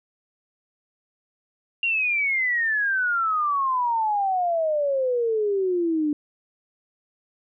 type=exponential sweep; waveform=sine; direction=down; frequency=2794 to 292 Hz; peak=-20 dBFS; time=1.83-6.13 s; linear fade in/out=2 ms; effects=none